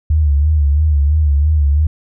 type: tone with vibrato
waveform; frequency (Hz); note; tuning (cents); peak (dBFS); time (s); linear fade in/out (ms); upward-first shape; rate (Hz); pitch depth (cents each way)
sine; 74.2; D2; +18; -9; 0.1-1.87; 5; sine; 3; 89
effects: none